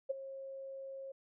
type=tone with ADSR envelope; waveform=sine; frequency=540 Hz; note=C#5; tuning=45 cents flat; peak=-29 dBFS; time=0.09-1.12 s; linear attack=16 ms; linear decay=15 ms; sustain=-14 dB; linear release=7 ms; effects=none

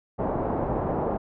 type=low-pass noise; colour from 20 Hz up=white; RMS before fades=-27 dBFS; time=0.18-1.18 s; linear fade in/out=20 ms; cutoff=810 Hz; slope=24 dB/octave; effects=none

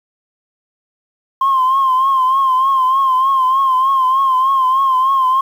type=tone with vibrato; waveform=sine; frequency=1056 Hz; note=C6; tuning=16 cents sharp; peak=-9 dBFS; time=1.41-5.41 s; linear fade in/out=5 ms; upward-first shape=triangle; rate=3.3 Hz; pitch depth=70 cents each way; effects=tanh soft clip ceiling -7 dBFS + 7-bit

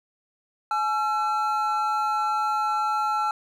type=tone pair together; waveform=triangle; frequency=849.8 / 1349 Hz; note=G#5 / E6; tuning=+40 / +40 cents; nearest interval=minor sixth; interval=800 cents; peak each=-23 dBFS; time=0.71-3.31 s; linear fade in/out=2 ms; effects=none

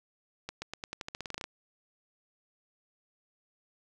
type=accelerating click train; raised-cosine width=0.2 ms; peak=-20 dBFS; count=15; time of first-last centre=0.49-1.441 s; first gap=130 ms; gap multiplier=0.89; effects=none

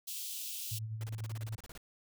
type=high-pass noise; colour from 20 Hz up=white; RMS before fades=-41 dBFS; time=0.07-0.79 s; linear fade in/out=10 ms; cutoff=2700 Hz; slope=48 dB/octave
type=tone with tremolo; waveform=sine; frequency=110 Hz; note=A2; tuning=in tune; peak=-35 dBFS; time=0.71-1.56 s; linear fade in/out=10 ms; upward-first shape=sine; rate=10 Hz; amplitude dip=45%
type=noise bursts; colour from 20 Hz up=pink; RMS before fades=-49 dBFS; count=14; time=1.01-1.776 s; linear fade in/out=0 ms; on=25 ms; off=32 ms
effects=none

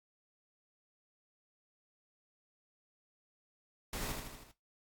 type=noise with echo; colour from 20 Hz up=pink; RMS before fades=-40 dBFS; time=3.93-4.12 s; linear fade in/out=2 ms; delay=79 ms; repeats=5; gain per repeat=-4 dB; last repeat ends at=4.515 s; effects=noise-tail reverb RT60 0.2 s tail -17 dB re dry + AAC 64 kbps

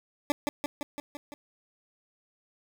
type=tone with echo; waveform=20% pulse; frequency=290.8 Hz; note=D4; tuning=17 cents flat; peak=-18 dBFS; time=0.3-0.32 s; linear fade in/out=0 ms; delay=170 ms; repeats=6; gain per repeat=-3 dB; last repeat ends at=1.34 s; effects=none

